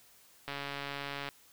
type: click train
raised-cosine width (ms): 0.3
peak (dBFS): -22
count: 115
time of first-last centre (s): 0.48-1.289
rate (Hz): 141
effects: white hiss -61 dBFS RMS until 1.52 s